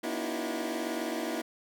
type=tone cluster; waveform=25% pulse; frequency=240.8 / 288.5 / 315.9 / 335 / 376.6 Hz; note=B3 / D4 / D#4 / E4 / F#4; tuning=-44 / -31 / +26 / +28 / +31 cents; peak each=-34 / -37 / -33 / -33 / -38 dBFS; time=0.03-1.42 s; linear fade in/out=10 ms; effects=none